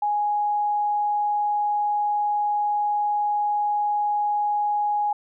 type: tone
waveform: sine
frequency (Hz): 830.6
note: G#5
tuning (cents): 0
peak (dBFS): -20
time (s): 0.02-5.13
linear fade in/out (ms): 5
effects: none